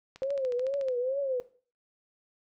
click train, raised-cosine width 0.2 ms, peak -29 dBFS, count 11, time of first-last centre 0.16-0.885 s, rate 13.8 Hz
sine tone with vibrato, 523.3 Hz, C5, in tune, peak -27 dBFS, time 0.22-1.4 s, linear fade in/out 0 ms, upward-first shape triangle, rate 2.3 Hz, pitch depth 150 cents each way
effects noise-tail reverb RT60 0.4 s tail -17 dB re dry

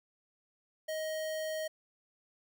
square tone, 628 Hz, D#5, 16 cents sharp, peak -35 dBFS, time 0.88-1.68 s, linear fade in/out 10 ms, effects none

